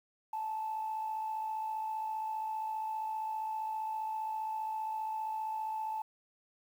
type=tone with amplitude modulation; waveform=sine; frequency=874 Hz; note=A5; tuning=12 cents flat; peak=-31 dBFS; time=0.33-6.02 s; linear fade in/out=5 ms; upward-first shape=sine; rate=55.1 Hz; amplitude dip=45%; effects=tanh soft clip ceiling -29 dBFS + 10-bit